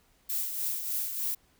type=noise with tremolo; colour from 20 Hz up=violet; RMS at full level=-30 dBFS; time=0.29-1.35 s; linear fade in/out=10 ms; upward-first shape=triangle; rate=3.3 Hz; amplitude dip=55%; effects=pink hiss -66 dBFS RMS until 1.59 s